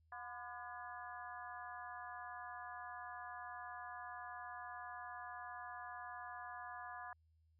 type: harmonic tone with a mistuned harmonic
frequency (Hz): 241.5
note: B3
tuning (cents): -39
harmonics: 3 / 4 / 5 / 6 / 7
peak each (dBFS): -52 / -52 / -54 / -58 / -53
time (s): 0.12-7.13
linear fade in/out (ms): 2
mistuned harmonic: 4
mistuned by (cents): +73
effects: added 80 Hz sine -70 dBFS peak until 7.59 s